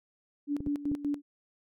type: tone with tremolo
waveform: sine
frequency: 288.7 Hz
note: D4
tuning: 30 cents flat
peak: -27 dBFS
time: 0.47-1.22 s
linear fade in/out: 50 ms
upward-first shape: square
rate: 5.2 Hz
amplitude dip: 75%
type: clicks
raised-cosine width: 3 ms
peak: -24 dBFS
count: 3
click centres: 0.605 / 0.67 / 0.916 s
effects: none